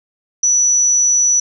sine tone, 5920 Hz, F#8, in tune, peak -10 dBFS, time 0.43-1.4 s, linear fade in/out 5 ms, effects none

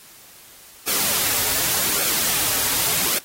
white noise with flanger, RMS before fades -21 dBFS, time 0.87-3.19 s, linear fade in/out 10 ms, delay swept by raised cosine 1 to 5.9 ms, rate 0.86 Hz, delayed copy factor -0.55, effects white hiss -46 dBFS RMS until 3.24 s + AAC 48 kbps

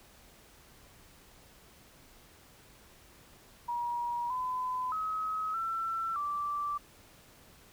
sine tone with pitch steps, 955 / 1011 / 1276 / 1340 / 1168 Hz, A#5 / B5 / D#6 / E6 / D6, +42 / +40 / +43 / +28 / -10 cents, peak -31 dBFS, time 3.68-6.78 s, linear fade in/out 10 ms, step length 620 ms, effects pink hiss -58 dBFS RMS until 7.72 s

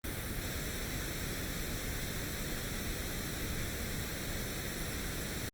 pink noise with comb filter, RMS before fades -38 dBFS, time 0.04-5.49 s, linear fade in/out 2 ms, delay 0.52 ms, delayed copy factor +0.6, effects Opus 32 kbps

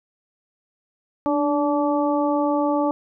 harmonic tone with a mistuned harmonic, 288.9 Hz, D4, 28 cents flat, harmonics 1 / 2 / 3 / 4, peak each -21 / -23 / -25 / -29 dBFS, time 1.26-2.91 s, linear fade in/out 0 ms, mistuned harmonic 1, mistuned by +39 cents, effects none

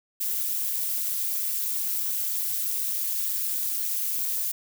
violet noise with amplitude modulation, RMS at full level -24 dBFS, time 0.2-4.52 s, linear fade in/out 10 ms, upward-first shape sine, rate 207 Hz, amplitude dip 85%, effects none

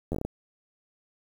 slowing click train, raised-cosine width 2 ms, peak -17 dBFS, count 7, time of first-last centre 0.12-0.25 s, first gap 11 ms, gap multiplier 1.27, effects 8-bit

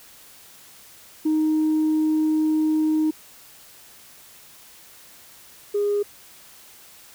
sine tone pair in turn, 311.1 / 409.9 Hz, D#4 / G#4, 0 / -23 cents, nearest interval perfect fourth, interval 477 cents, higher second, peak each -16 / -18 dBFS, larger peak first, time 1.25-3.11 / 5.74-6.03 s, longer first, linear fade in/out 10 ms, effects tanh soft clip ceiling -15 dBFS + white hiss -48 dBFS RMS until 7.14 s

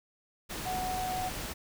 sine tone in noise, 740 Hz, F#5, in tune, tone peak -32 dBFS, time 0.65-1.3 s, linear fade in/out 20 ms, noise pink, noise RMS -38 dBFS, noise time 0.49-1.54 s, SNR +3 dB, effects none

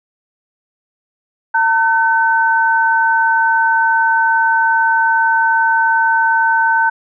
sine tone pair together, 905.6 / 1523 Hz, A5 / F#6, +50 / +50 cents, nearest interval major sixth, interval 900 cents, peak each -13 dBFS, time 1.54-6.9 s, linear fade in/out 10 ms, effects none

